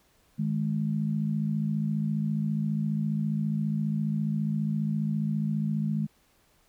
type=tone pair together; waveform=sine; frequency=155.56 / 210.3 Hz; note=D#3 / G#3; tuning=0 / +22 cents; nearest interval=perfect fourth; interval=522 cents; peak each=-28 dBFS; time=0.38-6.07 s; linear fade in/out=20 ms; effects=pink hiss -65 dBFS RMS until 6.68 s